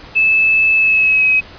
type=tone with pitch glide; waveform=sine; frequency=2616 to 2542 Hz; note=E7 to D#7; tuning=-14 to +36 cents; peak=-9 dBFS; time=0.15-1.41 s; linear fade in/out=20 ms; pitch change=-50 cents; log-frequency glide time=0.76-1.29 s; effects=pink hiss -37 dBFS RMS until 1.58 s + resampled to 11025 Hz